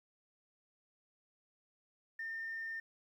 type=tone; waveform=sine; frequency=1811 Hz; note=A6; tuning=49 cents sharp; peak=-38 dBFS; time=2.19-2.8 s; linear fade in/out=5 ms; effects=tanh soft clip ceiling -35 dBFS + 12-bit